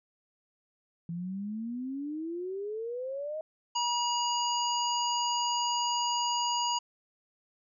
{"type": "exponential sweep", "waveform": "sine", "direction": "up", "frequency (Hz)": [166, 636], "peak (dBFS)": -33, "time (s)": [1.09, 3.41], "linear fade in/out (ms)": 2}
{"type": "harmonic tone", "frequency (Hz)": 959, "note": "A#5", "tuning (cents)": 49, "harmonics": [1, 3, 5, 7], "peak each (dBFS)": [-29, -34, -36, -37], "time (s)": [3.75, 6.79], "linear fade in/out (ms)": 10}
{"effects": []}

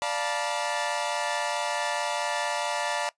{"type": "chord", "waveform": "sawtooth", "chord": "B half-diminished seventh", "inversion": "first", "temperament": "equal with one note detuned", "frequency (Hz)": [587.3, 698.5, 880, 964.6], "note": ["D5", "F5", "A5", "B5"], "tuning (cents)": [0, 0, 0, -41], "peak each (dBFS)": [-28, -30, -28, -29], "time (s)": [0.02, 3.09], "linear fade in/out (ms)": 0, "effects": ["noise-tail reverb RT60 0.1 s tail -19 dB re dry", "resampled to 22050 Hz"]}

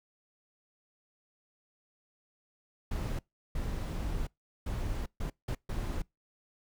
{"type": "noise bursts at uneven times", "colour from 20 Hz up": "brown", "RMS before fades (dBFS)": -34, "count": 6, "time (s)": [[2.91, 3.19], [3.55, 4.27], [4.66, 5.06], [5.2, 5.3], [5.48, 5.55], [5.69, 6.02]], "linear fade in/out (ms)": 5, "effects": ["noise-tail reverb RT60 0.2 s tail -25 dB re dry"]}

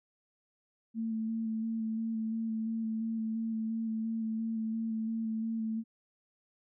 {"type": "tone with vibrato", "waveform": "sine", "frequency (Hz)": 223.4, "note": "A3", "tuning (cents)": 27, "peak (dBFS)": -31, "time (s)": [0.94, 5.84], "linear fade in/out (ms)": 50, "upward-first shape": "square", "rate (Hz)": 2.9, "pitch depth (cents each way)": 16, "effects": []}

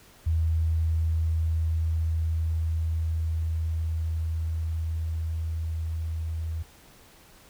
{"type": "tone with level ramp", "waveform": "sine", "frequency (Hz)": 80.9, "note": "E2", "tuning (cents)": -32, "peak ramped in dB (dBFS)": [-21, -28], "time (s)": [0.26, 6.63], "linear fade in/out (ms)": 10, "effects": ["pink hiss -54 dBFS RMS until 7.49 s"]}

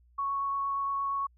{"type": "tone with vibrato", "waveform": "sine", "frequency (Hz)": 1108.7, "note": "C#6", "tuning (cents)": 0, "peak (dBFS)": -28, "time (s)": [0.18, 1.27], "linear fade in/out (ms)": 10, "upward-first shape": "triangle", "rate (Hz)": 8.6, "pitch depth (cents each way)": 8, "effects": ["added 60 Hz sine -59 dBFS peak until 1.37 s"]}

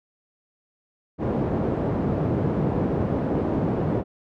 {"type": "band-pass noise", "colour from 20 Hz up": "pink", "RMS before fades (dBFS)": -24, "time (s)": [1.18, 4.04], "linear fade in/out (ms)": 50, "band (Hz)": [120, 510], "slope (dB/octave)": 12, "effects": []}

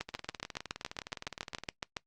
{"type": "two click trains", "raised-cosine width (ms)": 0.2, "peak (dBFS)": [-17, -23], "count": [15, 32], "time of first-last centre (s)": [[0.01, 1.968], [0.09, 1.688]], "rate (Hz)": [7.15, 19.4], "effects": ["noise-tail reverb RT60 0.1 s tail -22 dB re dry", "Opus 32 kbps"]}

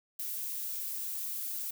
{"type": "noise", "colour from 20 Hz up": "violet", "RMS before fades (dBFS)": -37, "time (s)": [0.19, 1.71], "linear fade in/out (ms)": 5, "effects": []}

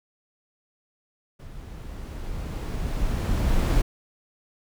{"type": "noise with level ramp", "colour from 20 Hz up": "brown", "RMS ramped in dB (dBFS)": [-41, -19], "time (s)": [1.39, 3.82], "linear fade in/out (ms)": 10, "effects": []}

